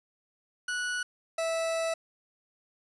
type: tone pair in turn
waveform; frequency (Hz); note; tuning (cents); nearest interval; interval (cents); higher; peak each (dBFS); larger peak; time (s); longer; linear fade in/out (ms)
40% pulse; 1472 / 655.7; F#6 / E5; -9 / -9; octave + major second; 1400; first; -29 / -27; second; 0.68-1.03 / 1.38-1.94; second; 5
effects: resampled to 24000 Hz + 9-bit